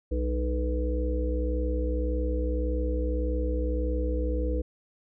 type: harmonic tone with a mistuned harmonic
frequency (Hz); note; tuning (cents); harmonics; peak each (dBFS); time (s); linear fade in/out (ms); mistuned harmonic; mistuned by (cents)
61.74; B1; 0; 1 / 3 / 5 / 7 / 8; -26 / -41 / -34 / -39 / -33; 0.11-4.62; 10; 3; +130
effects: none